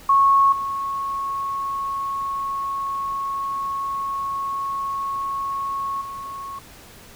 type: tone with level steps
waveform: sine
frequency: 1100 Hz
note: C#6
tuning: 14 cents flat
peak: -12 / -23 / -30 dBFS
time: 0.09-6.59 s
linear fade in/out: 5 ms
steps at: 0.52 / 6.01 s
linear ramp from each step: 5 ms
effects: pink hiss -45 dBFS RMS until 7.15 s